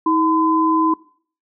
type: tone pair together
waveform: sine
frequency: 320 / 1016.7 Hz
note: D#4 / B5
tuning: +49 / +50 cents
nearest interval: octave + minor sixth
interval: 2001 cents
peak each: -16 dBFS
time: 0.06-0.94 s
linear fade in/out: 5 ms
effects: noise-tail reverb RT60 0.5 s tail -21 dB re dry